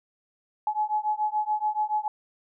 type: beating tone pair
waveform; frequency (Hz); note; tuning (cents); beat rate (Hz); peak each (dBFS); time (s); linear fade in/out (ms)
sine; 847 / 854; G#5 / G#5; +34 / +48; 7; -27; 0.67-2.08; 2
effects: none